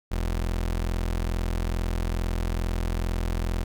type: tone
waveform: 30% pulse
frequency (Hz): 42.32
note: E1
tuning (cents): +46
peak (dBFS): -22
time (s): 0.11-3.64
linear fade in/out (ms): 10
effects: none